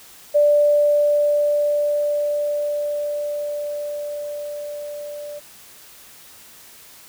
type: tone with level ramp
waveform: sine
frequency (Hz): 587.3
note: D5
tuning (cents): 0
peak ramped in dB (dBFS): -11 to -30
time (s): 0.34-5.4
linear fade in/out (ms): 20
effects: white hiss -45 dBFS RMS until 7.08 s